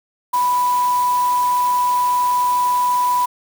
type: tone in noise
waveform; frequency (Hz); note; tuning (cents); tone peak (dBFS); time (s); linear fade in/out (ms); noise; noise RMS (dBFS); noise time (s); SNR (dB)
sine; 987.8; B5; 0; -14; 0.33-3.26; 10; white; -32; 0.33-3.26; +15
effects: none